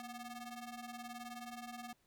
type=ring-modulated tone; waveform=sawtooth; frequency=487.1 Hz; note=B4; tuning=24 cents flat; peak=-39 dBFS; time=0-1.93 s; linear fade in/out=0 ms; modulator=253 Hz; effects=pink hiss -75 dBFS RMS until 2.06 s